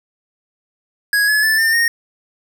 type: tone with pitch steps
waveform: square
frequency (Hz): 1661.2 / 1706.9 / 1753.9 / 1802.2 / 1851.8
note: G#6 / G#6 / A6 / A6 / A#6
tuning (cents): 0 / +47 / -6 / +41 / -12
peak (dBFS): -13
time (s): 1.13-1.88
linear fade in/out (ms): 2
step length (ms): 150
effects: none